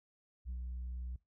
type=tone with ADSR envelope; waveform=sine; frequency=61.74 Hz; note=B1; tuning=in tune; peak=-35 dBFS; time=0.45-1.16 s; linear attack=43 ms; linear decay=75 ms; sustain=-2 dB; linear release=4 ms; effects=noise-tail reverb RT60 0.2 s tail -22 dB re dry + tanh soft clip ceiling -37 dBFS